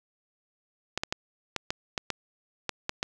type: clicks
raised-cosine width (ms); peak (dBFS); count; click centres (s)
0.2; -11; 10; 0.976 / 1.035 / 1.125 / 1.563 / 1.705 / 1.978 / 2.103 / 2.693 / 2.894 / 3.029
effects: none